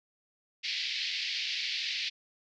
white band-pass noise, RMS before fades -34 dBFS, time 0.63-2.1 s, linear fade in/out 20 ms, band 2000 to 4900 Hz, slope 48 dB/octave, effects none

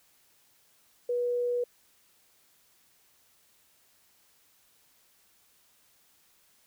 sine tone, 486.3 Hz, B4, 27 cents flat, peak -26 dBFS, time 1.09-1.64 s, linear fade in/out 5 ms, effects white hiss -65 dBFS RMS until 6.66 s

